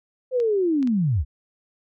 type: linear sweep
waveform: sine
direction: down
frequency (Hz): 523.3 to 57.6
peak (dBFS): -18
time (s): 0.31-1.25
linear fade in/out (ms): 50
type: clicks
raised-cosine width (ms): 0.2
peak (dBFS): -24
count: 3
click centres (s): 0.401 / 0.828 / 0.874
effects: none